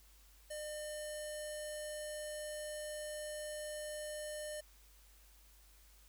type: tone with low-pass filter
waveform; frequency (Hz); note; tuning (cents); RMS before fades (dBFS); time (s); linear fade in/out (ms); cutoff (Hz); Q
square; 604; D5; +48; -44; 0.5-4.61; 10; 10000; 5.6
effects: added 50 Hz sine -62 dBFS peak until 6.08 s + white hiss -66 dBFS RMS until 6.08 s